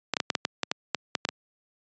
clicks, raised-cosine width 0.2 ms, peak -7 dBFS, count 12, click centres 0.137 / 0.168 / 0.202 / 0.302 / 0.352 / 0.451 / 0.633 / 0.715 / 0.947 / 1.152 / 1.251 / 1.289 s, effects high-pass 150 Hz 12 dB/octave + resampled to 16000 Hz

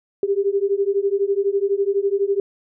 sine beating tone pair, 392 / 404 Hz, G4 / G#4, 0 / -48 cents, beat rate 12 Hz, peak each -20 dBFS, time 0.23-2.4 s, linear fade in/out 2 ms, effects none

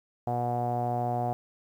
sawtooth tone with low-pass filter, 120.9 Hz, B2, 36 cents flat, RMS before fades -29 dBFS, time 0.27-1.33 s, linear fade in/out 0 ms, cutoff 740 Hz, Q 8.8, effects 10-bit

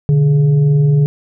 sine tone with frequency modulation, 147.2 Hz, D3, 4 cents sharp, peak -8 dBFS, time 0.09-1.06 s, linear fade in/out 0 ms, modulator 272 Hz, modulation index 0.36, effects none

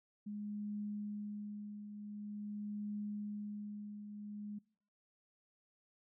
sine tone with tremolo, 207.7 Hz, G#3, in tune, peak -38 dBFS, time 0.26-4.59 s, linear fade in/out 10 ms, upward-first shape triangle, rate 0.46 Hz, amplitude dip 60%, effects noise-tail reverb RT60 0.6 s tail -25 dB re dry

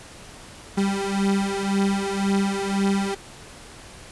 35% pulse beating tone pair, 196 / 197.9 Hz, G3 / G3, 0 / +17 cents, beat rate 1.9 Hz, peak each -22 dBFS, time 0.77-3.15 s, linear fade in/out 10 ms, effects pink hiss -43 dBFS RMS until 4.11 s + resampled to 24000 Hz

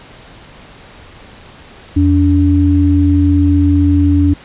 sine tone pair together, 85.43 / 287.1 Hz, F2 / D4, -38 / -39 cents, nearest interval octave + major sixth, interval 2099 cents, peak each -10 dBFS, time 1.96-4.34 s, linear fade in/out 10 ms, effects pink hiss -38 dBFS RMS until 4.44 s + resampled to 8000 Hz

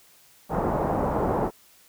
white low-pass noise, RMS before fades -25 dBFS, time 0.49-1.51 s, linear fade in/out 50 ms, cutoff 900 Hz, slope 24 dB/octave, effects white hiss -56 dBFS RMS until 1.88 s

